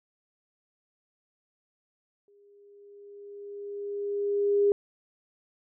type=tone with exponential growth; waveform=sine; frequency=405.8 Hz; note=G#4; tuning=40 cents flat; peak=-18 dBFS; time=2.28-4.72 s; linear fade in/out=1 ms; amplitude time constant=530 ms; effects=none